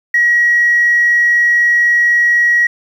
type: tone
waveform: sine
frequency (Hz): 1908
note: A#6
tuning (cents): +40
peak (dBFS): -7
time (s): 0.14-2.67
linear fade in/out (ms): 5
effects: tanh soft clip ceiling -3 dBFS + 7-bit